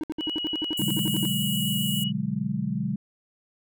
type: tone bursts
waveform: triangle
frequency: 311.1 Hz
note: D#4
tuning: in tune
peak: -24 dBFS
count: 15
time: 0.01-1.253 s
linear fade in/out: 0 ms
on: 25 ms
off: 62 ms
type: tone with vibrato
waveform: sine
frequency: 2921 Hz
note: F#7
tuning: 23 cents flat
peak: -28 dBFS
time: 0.18-2.12 s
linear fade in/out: 50 ms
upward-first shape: sine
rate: 7.4 Hz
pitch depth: 10 cents each way
type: high-pass noise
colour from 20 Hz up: pink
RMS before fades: -34 dBFS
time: 0.77-2.04 s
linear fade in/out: 5 ms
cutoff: 7200 Hz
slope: 96 dB/octave
type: chord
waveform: sine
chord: G# half-diminished seventh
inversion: first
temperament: equal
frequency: 123.47 / 146.83 / 185 / 207.7 Hz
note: B2 / D3 / F#3 / G#3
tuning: 0 / 0 / 0 / 0 cents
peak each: -34 / -31 / -30 / -29 dBFS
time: 0.79-2.96 s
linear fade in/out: 5 ms
effects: none